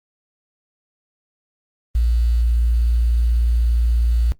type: tone with quantisation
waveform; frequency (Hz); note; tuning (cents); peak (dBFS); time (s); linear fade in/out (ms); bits
sine; 58.27; A#1; 0; -14; 1.95-4.32; 0; 7
effects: noise-tail reverb RT60 0.1 s tail -19 dB re dry + Opus 24 kbps